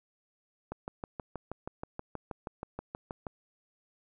click train, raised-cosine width 1 ms, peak -23 dBFS, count 17, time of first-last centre 0.72-3.268 s, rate 6.28 Hz, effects none

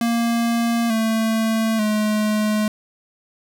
square tone with pitch steps, 233.1 / 222.8 / 213 Hz, A#3 / A3 / G#3, 0 / +22 / +44 cents, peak -18 dBFS, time 0.01-2.68 s, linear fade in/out 2 ms, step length 890 ms, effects none

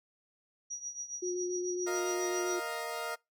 sine tone with tremolo, 5780 Hz, F#8, 41 cents flat, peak -34 dBFS, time 0.7-2.57 s, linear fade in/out 10 ms, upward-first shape triangle, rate 7.3 Hz, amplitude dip 85%
sine tone with vibrato, 359.3 Hz, F4, 49 cents sharp, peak -32 dBFS, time 1.22-2.6 s, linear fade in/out 10 ms, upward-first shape square, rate 7.3 Hz, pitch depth 12 cents each way
20% pulse chord, Bb suspended fourth, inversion none, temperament equal, 466.2 / 622.3 / 698.5 Hz, Bb4 / Eb5 / F5, 0 / 0 / 0 cents, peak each -35 dBFS, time 1.86-3.16 s, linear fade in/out 20 ms
effects noise-tail reverb RT60 0.2 s tail -24 dB re dry

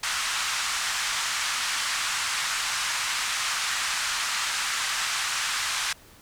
pink band-pass noise, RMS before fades -28 dBFS, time 0.03-5.93 s, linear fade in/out 5 ms, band 1100 to 8800 Hz, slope 24 dB/octave, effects pink hiss -52 dBFS RMS until 6.21 s

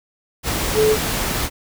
sine tone in noise, 431.9 Hz, A4, 32 cents flat, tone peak -12 dBFS, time 0.74-0.97 s, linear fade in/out 50 ms, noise pink, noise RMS -22 dBFS, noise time 0.43-1.5 s, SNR +7 dB, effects none

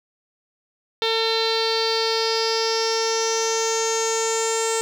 sawtooth tone with low-pass filter sweep, 450 Hz, A4, 39 cents sharp, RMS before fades -22 dBFS, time 1.02-4.81 s, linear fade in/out 0 ms, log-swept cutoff 3800 to 7900 Hz, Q 7.4, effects 8-bit

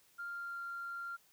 sine tone with pitch glide, 1396.9 to 1386.4 Hz, F6 to F6, 0 to -13 cents, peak -39 dBFS, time 0.18-1.17 s, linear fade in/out 20 ms, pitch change -13 cents, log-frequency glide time 0.29-0.61 s, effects tanh soft clip ceiling -35 dBFS + white hiss -68 dBFS RMS until 1.32 s

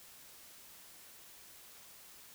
silence, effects white hiss -56 dBFS RMS until 2.34 s

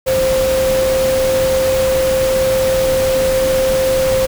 sine tone in noise, 525 Hz, C5, 6 cents sharp, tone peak -12 dBFS, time 0.06-4.27 s, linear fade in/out 20 ms, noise pink, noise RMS -22 dBFS, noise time 0.06-4.27 s, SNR +7 dB, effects none

